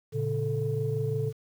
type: tone cluster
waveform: sine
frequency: 115 / 140.9 / 439.8 Hz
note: A#2 / C#3 / A4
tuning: -23 / +29 / -1 cents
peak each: -30 dBFS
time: 0.12-1.33 s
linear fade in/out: 50 ms
effects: tanh soft clip ceiling -17 dBFS + 9-bit